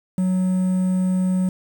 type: tone with quantisation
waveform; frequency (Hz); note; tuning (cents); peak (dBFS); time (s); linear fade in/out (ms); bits
triangle; 185; F#3; 0; -15; 0.18-1.49; 2; 7
effects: none